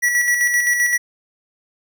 square tone with tremolo, 1940 Hz, B6, 31 cents flat, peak -14 dBFS, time 0.02-0.98 s, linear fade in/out 20 ms, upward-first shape square, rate 7.7 Hz, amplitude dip 40%, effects none

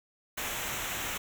pink noise with comb filter, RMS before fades -35 dBFS, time 0.37-1.18 s, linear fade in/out 10 ms, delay 0.21 ms, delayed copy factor -0.65, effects none

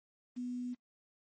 sine tone with quantisation, 246.9 Hz, B3, in tune, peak -36 dBFS, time 0.36-0.75 s, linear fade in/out 20 ms, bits 10, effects noise-tail reverb RT60 0.1 s tail -24 dB re dry + MP3 32 kbps

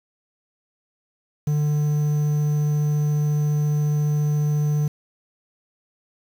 triangle tone with quantisation, 148.8 Hz, D3, 23 cents sharp, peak -16 dBFS, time 1.47-4.88 s, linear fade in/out 5 ms, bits 7, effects none

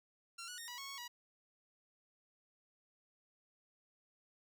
10% pulse tone with pitch steps, 1371 / 1466 / 1848 / 973 / 1100 / 1107 / 966 Hz, F6 / F#6 / A#6 / B5 / C#6 / C#6 / B5, -32 / -16 / -16 / -26 / -14 / -3 / -39 cents, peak -37 dBFS, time 0.38-1.08 s, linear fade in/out 10 ms, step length 100 ms, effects none

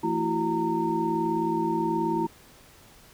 sine tone cluster, 167.9 / 224.8 / 332.7 / 371.5 / 919 Hz, E3 / A3 / E4 / F#4 / A#5, +32 / +37 / +16 / +7 / -25 cents, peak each -34 / -32 / -27 / -32 / -28 dBFS, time 0.03-2.27 s, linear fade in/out 10 ms, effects pink hiss -53 dBFS RMS until 3.13 s

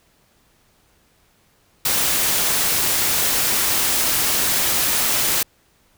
white noise, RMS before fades -19 dBFS, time 1.85-5.43 s, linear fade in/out 5 ms, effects pink hiss -59 dBFS RMS until 5.97 s

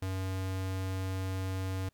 square tone, 94.5 Hz, F#2, 37 cents sharp, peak -33 dBFS, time 0.02-1.89 s, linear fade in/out 5 ms, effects pink hiss -75 dBFS RMS until 1.93 s

